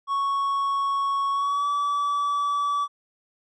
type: tone with pitch glide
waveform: triangle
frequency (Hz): 1108.7 to 1150.5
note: C#6 to D6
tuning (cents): 0 to -36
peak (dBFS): -20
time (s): 0.07-2.88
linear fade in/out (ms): 50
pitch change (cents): +64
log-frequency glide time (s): 1.32-1.67
effects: resampled to 22050 Hz